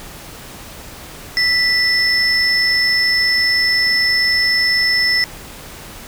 sine tone pair together, 1975.5 / 5274 Hz, B6 / E8, 0 / 0 cents, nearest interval octave + perfect fourth, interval 1700 cents, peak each -14 dBFS, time 1.37-5.24 s, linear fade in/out 0 ms, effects tanh soft clip ceiling -7 dBFS + pink hiss -35 dBFS RMS until 6.07 s

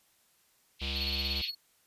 pink band-pass noise, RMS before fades -37 dBFS, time 0.79-1.51 s, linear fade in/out 50 ms, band 2500 to 4400 Hz, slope 48 dB/octave
square tone, 68.2 Hz, C#2, 28 cents flat, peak -36 dBFS, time 0.81-1.42 s, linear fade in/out 10 ms
triangle tone with tremolo, 4352 Hz, C#8, 33 cents flat, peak -30 dBFS, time 0.95-1.55 s, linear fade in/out 20 ms, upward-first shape sine, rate 17 Hz, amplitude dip 85%
effects white hiss -68 dBFS RMS until 1.86 s + resampled to 32000 Hz

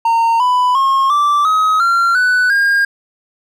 triangle tone with pitch steps, 918 / 995.3 / 1079.2 / 1170 / 1268.6 / 1375.4 / 1491.3 / 1616.9 Hz, A#5 / B5 / C#6 / D6 / D#6 / F6 / F#6 / G#6, -27 / +13 / -47 / -7 / +33 / -27 / +13 / -47 cents, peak -8 dBFS, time 0.05-2.85 s, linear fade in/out 5 ms, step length 350 ms, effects none

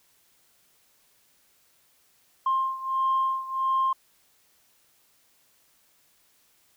sine beating tone pair, 1058 / 1059.5 Hz, C6 / C6, +19 / +21 cents, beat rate 1.5 Hz, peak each -24 / -27 dBFS, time 2.46-3.93 s, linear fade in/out 5 ms, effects tanh soft clip ceiling -17 dBFS + white hiss -64 dBFS RMS until 6.76 s

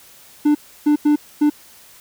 triangle tone bursts at uneven times, 296.6 Hz, D4, 17 cents sharp, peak -9 dBFS, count 4, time 0.45-0.55 / 0.86-0.96 / 1.05-1.16 / 1.41-1.5 s, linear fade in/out 10 ms, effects white hiss -46 dBFS RMS until 2 s

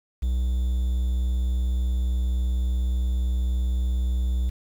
triangle tone with quantisation, 61.74 Hz, B1, in tune, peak -19 dBFS, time 0.22-4.5 s, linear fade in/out 10 ms, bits 8, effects none

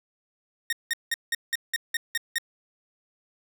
sawtooth tone bursts, 1851 Hz, A#6, 13 cents flat, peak -20 dBFS, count 9, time 0.7-2.383 s, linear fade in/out 2 ms, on 27 ms, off 180 ms, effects none

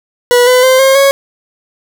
40% pulse tone with pitch steps, 488.1 / 503.3 / 518.9 / 535.1 / 551.7 Hz, B4 / B4 / C5 / C5 / C#5, -20 / +33 / -14 / +39 / -8 cents, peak -4 dBFS, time 0.31-1.11 s, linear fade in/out 0 ms, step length 160 ms, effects none

